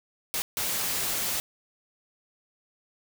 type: noise bursts at uneven times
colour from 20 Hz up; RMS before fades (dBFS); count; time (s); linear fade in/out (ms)
white; -29; 2; 0.34-0.42 / 0.57-1.4; 0
effects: none